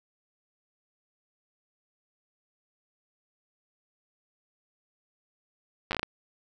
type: slowing click train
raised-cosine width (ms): 0.3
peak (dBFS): -13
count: 7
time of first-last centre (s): 5.91-6.031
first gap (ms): 9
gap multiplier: 1.32
effects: none